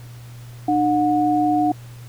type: tone pair together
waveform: sine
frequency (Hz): 302 / 727.7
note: D4 / F#5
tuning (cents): +48 / -29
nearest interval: octave + minor third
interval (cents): 1523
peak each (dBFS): -18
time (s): 0.68-1.72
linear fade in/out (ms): 5
effects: added 120 Hz sine -36 dBFS peak until 2.08 s + pink hiss -48 dBFS RMS until 2.08 s